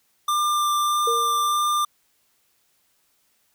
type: tone with vibrato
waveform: square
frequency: 1191 Hz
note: D6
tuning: 24 cents sharp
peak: -20 dBFS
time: 0.28-1.85 s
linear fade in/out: 5 ms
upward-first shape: sine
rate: 1.6 Hz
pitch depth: 9 cents each way
type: tone with exponential decay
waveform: sine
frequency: 466.2 Hz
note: A#4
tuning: in tune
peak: -21 dBFS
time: 1.07-1.67 s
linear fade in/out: 5 ms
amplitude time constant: 130 ms
effects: white hiss -66 dBFS RMS until 3.54 s